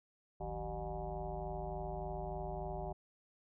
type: tone with frequency modulation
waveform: sine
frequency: 383.8 Hz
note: G4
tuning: 37 cents flat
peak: -38 dBFS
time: 0.4-2.93 s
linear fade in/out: 10 ms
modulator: 113 Hz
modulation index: 3.9
effects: none